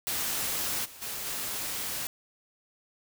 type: noise with level steps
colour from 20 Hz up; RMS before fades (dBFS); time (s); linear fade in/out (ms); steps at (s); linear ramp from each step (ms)
white; -31 / -48 / -36 / -34; 0.07-2.07; 0; 0.84 / 1.01 / 1.25; 20
effects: none